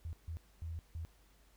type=tone bursts at uneven times; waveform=sine; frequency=82 Hz; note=E2; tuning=9 cents flat; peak=-39 dBFS; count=4; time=0.05-0.13 / 0.28-0.37 / 0.62-0.79 / 0.95-1.05 s; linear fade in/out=0 ms; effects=added 50 Hz sine -65 dBFS peak until 1.56 s + pink hiss -69 dBFS RMS until 1.56 s